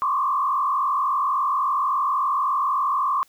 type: tone with frequency modulation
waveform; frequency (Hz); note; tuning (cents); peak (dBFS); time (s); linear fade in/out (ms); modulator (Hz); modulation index
sine; 1108.7; C#6; 0; -19; 0.02-3.23; 0; 43.6; 1.8
effects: white hiss -59 dBFS RMS until 3.28 s